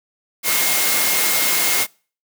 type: tone in noise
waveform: sine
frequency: 2140 Hz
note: C7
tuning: 38 cents sharp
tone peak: -25 dBFS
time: 0.43-1.87 s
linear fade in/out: 50 ms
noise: white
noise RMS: -18 dBFS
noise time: 0.43-1.87 s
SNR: -10 dB
effects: noise-tail reverb RT60 0.4 s tail -26 dB re dry + high-pass 200 Hz 12 dB/octave